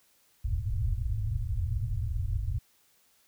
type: low-pass noise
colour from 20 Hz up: white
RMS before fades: -30 dBFS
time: 0.44-2.59 s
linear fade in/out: 10 ms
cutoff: 120 Hz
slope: 96 dB/octave
effects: white hiss -66 dBFS RMS until 3.27 s